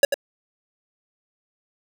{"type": "tone with echo", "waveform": "square", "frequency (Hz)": 560, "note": "C#5", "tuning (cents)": 18, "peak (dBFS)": -10, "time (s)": [0.03, 0.05], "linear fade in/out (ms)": 2, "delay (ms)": 92, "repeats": 1, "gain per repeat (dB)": -9, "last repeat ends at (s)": 0.142, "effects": []}